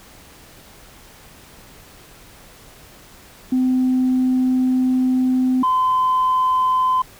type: tone pair in turn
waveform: sine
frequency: 256.1 / 1024.4 Hz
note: C4 / C6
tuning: -37 / -37 cents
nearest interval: 2 octaves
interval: 2400 cents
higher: second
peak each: -13 dBFS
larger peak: neither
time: 3.52-5.63 / 5.63-7.02 s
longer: first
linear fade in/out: 5 ms
effects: tanh soft clip ceiling -11 dBFS + pink hiss -45 dBFS RMS until 7.19 s